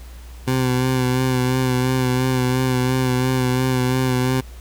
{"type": "tone with vibrato", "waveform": "20% pulse", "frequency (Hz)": 128, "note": "C3", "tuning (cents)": -38, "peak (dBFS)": -12, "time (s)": [0.47, 4.41], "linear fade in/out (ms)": 10, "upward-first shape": "sine", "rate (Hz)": 2.9, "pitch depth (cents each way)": 29, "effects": ["added 60 Hz sine -35 dBFS peak until 4.6 s", "pink hiss -47 dBFS RMS until 4.6 s"]}